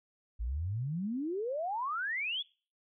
sine exponential sweep, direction up, 51.7 to 3520 Hz, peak -32 dBFS, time 0.39-2.43 s, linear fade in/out 20 ms, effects noise-tail reverb RT60 0.4 s tail -24 dB re dry

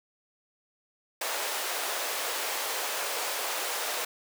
pink high-pass noise, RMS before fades -32 dBFS, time 1.21-4.05 s, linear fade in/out 5 ms, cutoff 480 Hz, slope 24 dB/octave, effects none

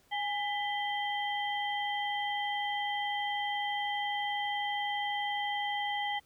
sine tone cluster, 824 / 1992 / 3144 Hz, G#5 / B6 / G7, -14 / +14 / +4 cents, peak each -33 / -36 / -38 dBFS, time 0.11-6.2 s, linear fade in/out 20 ms, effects pink hiss -66 dBFS RMS until 6.25 s

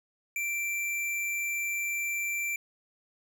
square tone, 2349 Hz, D7, in tune, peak -30 dBFS, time 0.36-2.56 s, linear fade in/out 2 ms, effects none

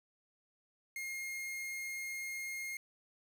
45% pulse tone, 2136 Hz, C7, 35 cents sharp, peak -39 dBFS, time 0.96-2.77 s, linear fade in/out 2 ms, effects none

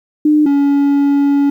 sine / triangle tone pair in turn, 301.4 / 282.5 Hz, D4 / C#4, +45 / +33 cents, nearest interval minor second, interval 112 cents, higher first, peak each -7 dBFS, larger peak neither, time 0.25-0.46 / 0.46-1.5 s, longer second, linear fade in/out 5 ms, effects 8-bit

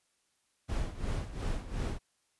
brown noise with tremolo, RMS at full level -32 dBFS, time 0.68-1.99 s, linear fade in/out 20 ms, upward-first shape sine, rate 2.8 Hz, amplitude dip 75%, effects white hiss -75 dBFS RMS until 2.39 s + resampled to 24000 Hz

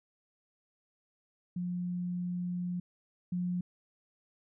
sine tone pair in turn, 177.8 / 178.46 Hz, F3 / F3, +31 / +38 cents, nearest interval unison, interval 7 cents, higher second, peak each -32 / -30 dBFS, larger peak second, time 1.56-2.8 / 3.32-3.61 s, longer first, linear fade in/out 5 ms, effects none

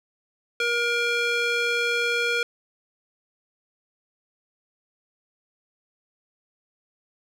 square tone with band-pass filter, 474.2 Hz, A#4, 30 cents sharp, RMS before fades -24 dBFS, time 0.6-2.43 s, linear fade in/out 2 ms, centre 2300 Hz, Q 1.2, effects none

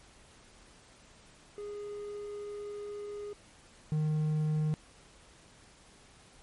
triangle tone pair in turn, 412.3 / 153.86 Hz, G#4 / D#3, -13 / -19 cents, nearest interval octave + perfect fourth, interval 1706 cents, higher first, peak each -36 / -25 dBFS, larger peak second, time 1.58-3.33 / 3.92-4.74 s, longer first, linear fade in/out 0 ms, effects pink hiss -58 dBFS RMS until 6.42 s + MP3 48 kbps

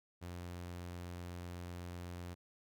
sawtooth tone, 88 Hz, F2, 14 cents sharp, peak -40 dBFS, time 0.21-2.35 s, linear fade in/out 20 ms, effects none

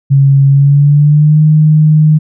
sine tone with pitch glide, 138 to 154.01 Hz, C#3 to D#3, -7 to -17 cents, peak -3 dBFS, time 0.1-2.19 s, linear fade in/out 20 ms, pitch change +190 cents, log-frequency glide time 0.48-1.42 s, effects none

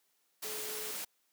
sine tone in noise, 430 Hz, A4, 40 cents flat, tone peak -45 dBFS, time 0.44-0.92 s, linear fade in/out 10 ms, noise white, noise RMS -40 dBFS, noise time 0.42-1.05 s, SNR -8 dB, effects white hiss -75 dBFS RMS until 1.32 s + high-pass 200 Hz 12 dB/octave

